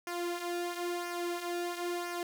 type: tone with flanger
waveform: sawtooth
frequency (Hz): 349.2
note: F4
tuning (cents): 0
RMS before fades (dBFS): -36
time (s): 0.07-2.23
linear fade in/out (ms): 2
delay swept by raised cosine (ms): 0.25 to 3.85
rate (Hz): 0.99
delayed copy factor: -0.6
effects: none